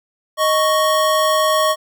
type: tone pair together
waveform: square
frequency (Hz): 622 / 1109.9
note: D#5 / C#6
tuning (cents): -1 / +2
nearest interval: minor seventh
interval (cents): 1003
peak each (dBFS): -17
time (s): 0.37-1.76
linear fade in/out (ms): 50
effects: none